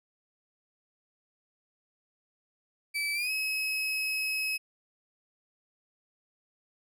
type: tone with pitch glide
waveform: 35% pulse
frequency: 2309 to 2562 Hz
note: D7 to E7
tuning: -30 to -50 cents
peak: -27 dBFS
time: 2.94-4.58 s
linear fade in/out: 20 ms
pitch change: +180 cents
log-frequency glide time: 3.14-3.31 s
effects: none